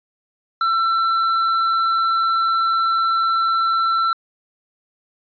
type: tone with tanh clipping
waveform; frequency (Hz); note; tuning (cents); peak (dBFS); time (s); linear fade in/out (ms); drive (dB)
triangle; 1342; E6; +31; -17; 0.61-4.13; 2; 12
effects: resampled to 11025 Hz